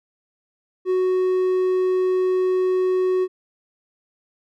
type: tone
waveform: triangle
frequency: 370 Hz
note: F#4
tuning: in tune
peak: -15 dBFS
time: 0.85-3.28 s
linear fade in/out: 50 ms
effects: none